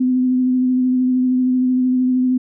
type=tone with vibrato; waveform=sine; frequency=254.1 Hz; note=B3; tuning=49 cents sharp; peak=-13 dBFS; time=0-2.38 s; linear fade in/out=10 ms; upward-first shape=triangle; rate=13 Hz; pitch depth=21 cents each way; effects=none